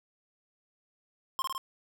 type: tone with echo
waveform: square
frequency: 1061 Hz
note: C6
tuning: 24 cents sharp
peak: -29 dBFS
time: 1.39-1.42 s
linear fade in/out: 0 ms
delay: 53 ms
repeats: 3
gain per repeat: -2 dB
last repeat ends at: 1.579 s
effects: none